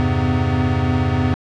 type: tone cluster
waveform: square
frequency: 85.1 / 101.8 / 133 / 252.1 Hz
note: F2 / G#2 / C3 / B3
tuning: -44 / -34 / +29 / +36 cents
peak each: -22 dBFS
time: 0-1.34 s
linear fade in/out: 0 ms
effects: low-pass 3000 Hz 12 dB/octave